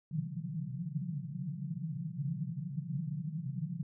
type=band-pass noise; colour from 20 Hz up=white; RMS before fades=-38 dBFS; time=0.11-3.83 s; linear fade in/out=2 ms; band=130 to 180 Hz; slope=96 dB/octave; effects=none